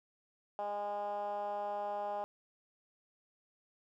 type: tone with band-pass filter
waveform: 10% pulse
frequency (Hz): 205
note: G#3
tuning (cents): -22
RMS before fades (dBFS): -38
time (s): 0.59-2.24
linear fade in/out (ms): 0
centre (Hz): 730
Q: 8.9
effects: none